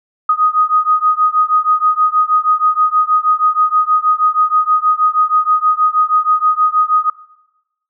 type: beating tone pair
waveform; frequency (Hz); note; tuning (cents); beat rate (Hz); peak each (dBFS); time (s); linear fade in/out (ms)
sine; 1244.5 / 1250.8; D#6 / D#6; 0 / +9; 6.3; -13; 0.29-7.1; 5
effects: noise-tail reverb RT60 0.9 s tail -18 dB re dry